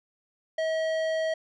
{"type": "tone with tanh clipping", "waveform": "triangle", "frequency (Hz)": 640, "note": "D#5", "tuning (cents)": 49, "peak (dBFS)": -27, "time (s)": [0.58, 1.34], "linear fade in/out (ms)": 5, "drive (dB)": 18, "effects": []}